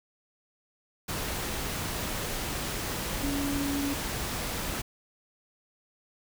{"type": "tone in noise", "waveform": "sine", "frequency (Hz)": 281.8, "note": "C#4", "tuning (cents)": 29, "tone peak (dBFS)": -29, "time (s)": [3.23, 3.94], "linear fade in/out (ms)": 10, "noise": "pink", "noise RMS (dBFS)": -33, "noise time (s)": [1.08, 4.82], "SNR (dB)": 1, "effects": []}